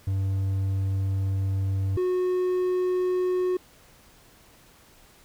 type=tone pair in turn; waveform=triangle; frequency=96.7 / 365.1 Hz; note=G2 / F#4; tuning=-23 / -23 cents; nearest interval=octave + major seventh; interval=2300 cents; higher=second; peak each=-21 / -20 dBFS; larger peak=second; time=0.07-1.97 / 1.97-3.57 s; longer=first; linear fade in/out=5 ms; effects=pink hiss -55 dBFS RMS until 5.24 s